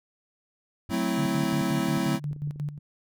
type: tone with exponential decay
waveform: sine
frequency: 96.2 Hz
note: G2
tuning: 32 cents flat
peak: -33 dBFS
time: 0.89-1 s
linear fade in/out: 0 ms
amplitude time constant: 23 ms
type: chord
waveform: square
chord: F# half-diminished seventh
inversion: none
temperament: equal with one note detuned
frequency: 185 / 220 / 260.3 / 329.6 Hz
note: F#3 / A3 / C4 / E4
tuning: 0 / 0 / -9 / 0 cents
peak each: -31 dBFS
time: 0.89-2.2 s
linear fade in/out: 50 ms
type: tone with tremolo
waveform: sine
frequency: 146.83 Hz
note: D3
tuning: in tune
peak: -27 dBFS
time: 1.17-2.79 s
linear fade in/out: 20 ms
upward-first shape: square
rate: 5.6 Hz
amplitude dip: 70%
type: clicks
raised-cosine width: 3 ms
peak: -34 dBFS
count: 4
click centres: 2.312 / 2.363 / 2.474 / 2.56 s
effects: none